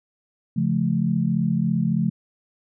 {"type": "chord", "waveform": "sine", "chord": "Db augmented", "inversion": "none", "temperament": "just", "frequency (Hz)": [138.59, 173.24, 216.5], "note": ["Db3", "F3", "A3"], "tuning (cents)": [0, -14, -28], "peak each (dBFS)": [-25, -22, -23], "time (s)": [0.56, 2.1], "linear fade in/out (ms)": 10, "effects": []}